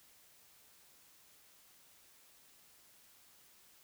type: silence
effects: white hiss -64 dBFS RMS until 3.83 s